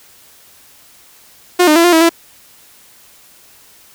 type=tone with pitch steps; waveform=sawtooth; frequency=357.4 / 304.7 / 336.5 / 351.3 / 323.6 / 334.6 Hz; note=F4 / D#4 / E4 / F4 / E4 / E4; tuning=+40 / -36 / +36 / +10 / -32 / +26 cents; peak=-3 dBFS; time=1.59-2.094 s; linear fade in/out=10 ms; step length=84 ms; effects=white hiss -45 dBFS RMS until 3.94 s